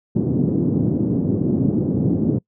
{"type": "band-pass noise", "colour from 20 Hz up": "white", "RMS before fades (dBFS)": -19, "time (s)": [0.15, 2.39], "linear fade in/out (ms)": 10, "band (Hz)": [110, 310], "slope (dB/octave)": 24, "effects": ["noise-tail reverb RT60 0.1 s tail -25 dB re dry"]}